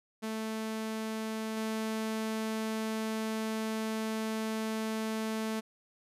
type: tone with level steps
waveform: sawtooth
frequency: 220 Hz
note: A3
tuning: in tune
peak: -30 / -28 dBFS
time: 0.22-5.61 s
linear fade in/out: 20 ms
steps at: 1.57 s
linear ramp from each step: 2 ms
effects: resampled to 32000 Hz